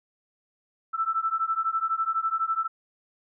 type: beating tone pair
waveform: sine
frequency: 1318.5 / 1330.5 Hz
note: E6 / E6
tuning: 0 / +16 cents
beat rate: 12 Hz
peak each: -27 dBFS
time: 0.93-2.68 s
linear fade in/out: 20 ms
effects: none